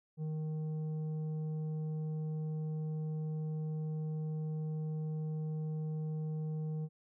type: tone with tanh clipping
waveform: triangle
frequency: 155.56 Hz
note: D#3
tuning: in tune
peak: -36 dBFS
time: 0.17-6.89 s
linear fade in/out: 50 ms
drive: 11 dB
effects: none